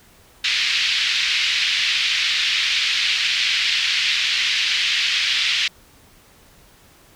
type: band-pass noise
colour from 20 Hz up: pink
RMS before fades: -20 dBFS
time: 0.44-5.68 s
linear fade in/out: 5 ms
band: 2200 to 4400 Hz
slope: 24 dB/octave
effects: pink hiss -51 dBFS RMS until 7.15 s